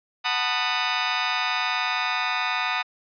15% pulse chord, B dominant seventh, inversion second, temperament just, 740.8 / 889 / 987.8 / 1234.7 Hz, F#5 / A5 / B5 / D#6, +2 / +18 / 0 / -14 cents, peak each -22 / -23 / -23 / -20 dBFS, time 0.24-2.83 s, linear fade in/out 20 ms, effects resampled to 11025 Hz

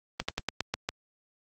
slowing click train, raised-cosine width 0.2 ms, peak -11 dBFS, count 7, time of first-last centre 0.2-0.89 s, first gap 85 ms, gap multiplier 1.12, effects high-pass 60 Hz 12 dB/octave + Opus 24 kbps

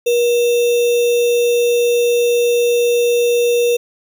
sine tone with sample-and-hold, 478 Hz, A#4, 43 cents sharp, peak -11 dBFS, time 0.06-3.77 s, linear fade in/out 10 ms, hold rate 3150 Hz, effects none

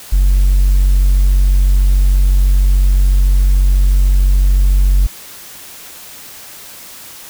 triangle tone, 46.91 Hz, F#1, 25 cents sharp, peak -4 dBFS, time 0.12-5.07 s, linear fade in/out 10 ms, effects tanh soft clip ceiling -2 dBFS + white hiss -34 dBFS RMS until 7.29 s

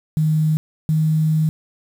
sine tone pair in turn, 155.56 / 156.64 Hz, D#3 / D#3, 0 / +12 cents, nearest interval unison, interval 12 cents, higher second, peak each -14 dBFS, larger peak neither, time 0.17-0.57 / 0.89-1.49 s, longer second, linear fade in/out 0 ms, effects 7-bit

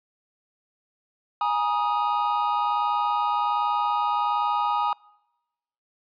triangle chord, Ab suspended second, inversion none, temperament equal with one note detuned, 830.6 / 951.9 / 1244.5 Hz, Ab5 / Bb5 / Eb6, 0 / +36 / 0 cents, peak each -24 dBFS, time 1.41-4.93 s, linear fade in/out 2 ms, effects noise-tail reverb RT60 1.0 s tail -26 dB re dry + resampled to 11025 Hz

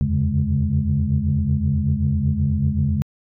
sine tone cluster, 80.5 / 88.4 / 137 / 142.3 / 208.9 Hz, E2 / F2 / C#3 / C#3 / G#3, -41 / +22 / -20 / +46 / +10 cents, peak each -23 dBFS, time 0.01-3.02 s, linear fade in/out 0 ms, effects tanh soft clip ceiling -7 dBFS

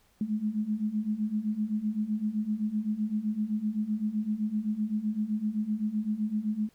sine beating tone pair, 208.6 / 216.4 Hz, G#3 / A3, +8 / -29 cents, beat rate 7.8 Hz, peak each -32 / -29 dBFS, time 0.21-6.69 s, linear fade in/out 2 ms, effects pink hiss -66 dBFS RMS until 6.74 s

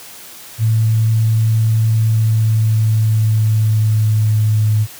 sine tone with pitch glide, 111.2 to 107.41 Hz, A2 to A2, +19 to -41 cents, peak -10 dBFS, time 0.58-4.87 s, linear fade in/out 50 ms, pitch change -60 cents, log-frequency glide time 1.88-4.64 s, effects white hiss -36 dBFS RMS until 4.99 s + high-pass 60 Hz 12 dB/octave

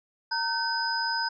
sine tone cluster, 919 / 1528 / 4998 Hz, A#5 / G6 / D#8, -25 / -45 / +7 cents, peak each -30 dBFS, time 0.31-1.29 s, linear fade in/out 10 ms, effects none

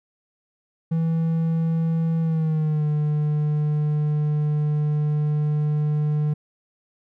triangle tone with pitch glide, 163.6 to 150.02 Hz, E3 to D3, -13 to +37 cents, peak -17 dBFS, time 0.91-6.34 s, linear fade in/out 10 ms, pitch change -150 cents, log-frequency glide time 2.21-2.87 s, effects none

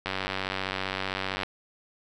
click train, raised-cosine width 0.3 ms, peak -13 dBFS, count 132, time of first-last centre 0.06-1.433 s, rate 95.4 Hz, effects none

